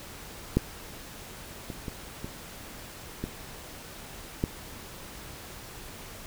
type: clicks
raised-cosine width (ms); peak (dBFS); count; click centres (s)
3; -8 / -23 / -21 / -22 / -18 / -12; 6; 0.57 / 1.702 / 1.882 / 2.245 / 3.24 / 4.439
effects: pink hiss -44 dBFS RMS until 6.26 s